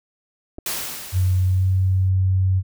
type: clicks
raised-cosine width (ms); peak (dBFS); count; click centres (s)
2; -23; 2; 0.584 / 0.587
type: noise with exponential decay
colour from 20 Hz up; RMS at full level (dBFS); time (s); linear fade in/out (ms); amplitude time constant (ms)
white; -24; 0.66-2.09; 2; 310
type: tone with pitch glide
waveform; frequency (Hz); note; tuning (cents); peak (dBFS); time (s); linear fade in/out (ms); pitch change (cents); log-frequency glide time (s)
sine; 92.5 to 94.12; F#2 to F#2; 0 to +30; -15; 1.12-2.63; 50; +30; 1.44-1.68
effects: none